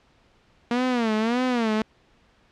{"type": "tone with vibrato", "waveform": "sawtooth", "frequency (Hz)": 234.4, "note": "A#3", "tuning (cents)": 10, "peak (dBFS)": -17, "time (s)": [0.71, 1.82], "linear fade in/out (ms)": 2, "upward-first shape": "sine", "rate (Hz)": 1.7, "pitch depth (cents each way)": 150, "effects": ["pink hiss -60 dBFS RMS until 2.51 s", "low-pass 4000 Hz 12 dB/octave"]}